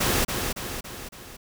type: noise with echo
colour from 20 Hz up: pink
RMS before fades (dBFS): -23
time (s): 0-0.25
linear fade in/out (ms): 10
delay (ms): 280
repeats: 4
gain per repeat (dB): -5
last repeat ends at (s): 1.37
effects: none